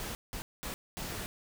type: noise bursts at uneven times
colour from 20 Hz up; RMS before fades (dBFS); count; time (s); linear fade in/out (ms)
pink; -39; 4; 0-0.15 / 0.33-0.42 / 0.63-0.74 / 0.97-1.26; 0
effects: none